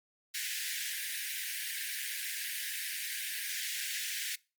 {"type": "high-pass noise", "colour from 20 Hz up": "pink", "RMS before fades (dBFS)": -37, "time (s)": [0.34, 4.36], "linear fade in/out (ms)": 10, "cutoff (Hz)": 1600, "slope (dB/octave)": 96, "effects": ["noise-tail reverb RT60 0.3 s tail -23 dB re dry", "Opus 32 kbps"]}